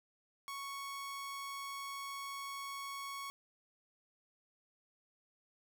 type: tone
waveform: sawtooth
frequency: 1108.7 Hz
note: C#6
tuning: in tune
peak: -38 dBFS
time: 0.48-3.3 s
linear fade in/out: 0 ms
effects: none